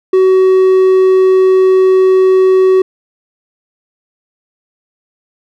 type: tone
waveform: triangle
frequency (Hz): 376.1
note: F#4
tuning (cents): +28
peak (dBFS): -3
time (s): 0.13-2.82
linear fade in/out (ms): 5
effects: none